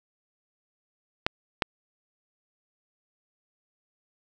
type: clicks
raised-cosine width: 0.3 ms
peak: -6 dBFS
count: 2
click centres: 1.265 / 1.622 s
effects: none